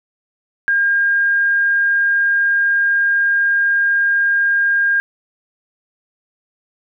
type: tone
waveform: sine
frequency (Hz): 1612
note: G6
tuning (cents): +48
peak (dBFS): -12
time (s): 0.68-5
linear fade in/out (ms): 0
effects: none